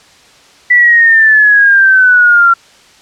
sine exponential sweep, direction down, 1975.5 to 1366 Hz, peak -3 dBFS, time 0.7-2.54 s, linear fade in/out 10 ms, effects white hiss -42 dBFS RMS until 3.01 s + low-pass 6000 Hz 12 dB/octave

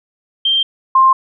sine tone pair in turn, 3162 / 1055.2 Hz, G7 / C6, +14 / +14 cents, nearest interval octave + perfect fifth, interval 1900 cents, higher first, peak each -11 / -6 dBFS, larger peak second, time 0.45-0.63 / 0.95-1.13 s, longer neither, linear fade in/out 5 ms, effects none

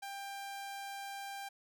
sawtooth tone, 793 Hz, G5, 20 cents sharp, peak -38 dBFS, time 0.02-1.49 s, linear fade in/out 10 ms, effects none

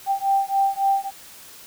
sine beating tone pair, 784 / 787.6 Hz, G5 / G5, 0 / +8 cents, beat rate 3.6 Hz, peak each -21 dBFS, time 0.06-1.11 s, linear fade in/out 50 ms, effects white hiss -44 dBFS RMS until 1.66 s

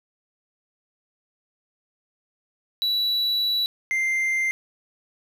triangle tone pair in turn, 3934 / 2092 Hz, B7 / C7, -7 / -1 cents, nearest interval major seventh, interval 1094 cents, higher first, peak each -19 dBFS, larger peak neither, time 2.82-3.66 / 3.91-4.51 s, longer first, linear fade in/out 0 ms, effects none

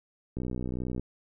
click train, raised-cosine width 3 ms, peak -21 dBFS, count 40, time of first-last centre 0.37-0.996 s, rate 62.3 Hz, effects none

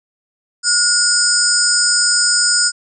sine tone cluster, 1433 / 4899 / 5210 / 6990 / 8160 Hz, F6 / D#8 / E8 / A8 / C9, +44 / -28 / -21 / -12 / -44 cents, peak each -18 dBFS, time 0.63-2.72 s, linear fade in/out 50 ms, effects none

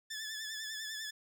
15% pulse tone with vibrato, 1738 Hz, A6, 22 cents flat, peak -33 dBFS, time 0.1-1.11 s, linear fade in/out 10 ms, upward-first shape triangle, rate 10 Hz, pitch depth 60 cents each way, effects none

